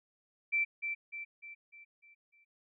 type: tone with echo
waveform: sine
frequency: 2338 Hz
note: D7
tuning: 8 cents flat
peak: -27 dBFS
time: 0.52-0.65 s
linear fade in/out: 20 ms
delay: 300 ms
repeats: 6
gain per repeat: -6 dB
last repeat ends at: 2.45 s
effects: none